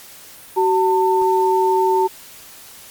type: tone pair together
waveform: sine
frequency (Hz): 377.6 / 898.1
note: F#4 / A5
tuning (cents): +35 / +35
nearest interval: octave + minor third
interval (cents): 1500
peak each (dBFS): -16 / -16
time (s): 0.56-2.08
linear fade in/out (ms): 20
effects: white hiss -41 dBFS RMS until 2.9 s + Opus 48 kbps